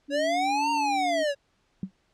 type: tone with pitch glide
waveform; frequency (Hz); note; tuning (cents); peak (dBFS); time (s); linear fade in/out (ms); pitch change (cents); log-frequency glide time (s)
sine; 286.4 to 288.6; D4 to D4; -43 to -30; -32; 0.08-1.24; 20; +13; 0.58-1.06
type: linear two-way sweep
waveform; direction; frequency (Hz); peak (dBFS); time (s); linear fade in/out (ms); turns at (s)
square; up then down; 547 to 932.3 to 547; -24; 0.1-1.35; 50; 0.71
type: tone with exponential decay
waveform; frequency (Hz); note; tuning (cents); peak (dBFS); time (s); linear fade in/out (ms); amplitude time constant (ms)
sine; 190; F#3; +46; -24; 1.83-1.91; 2; 17
effects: pink hiss -69 dBFS RMS until 2.13 s + low-pass 6000 Hz 12 dB/octave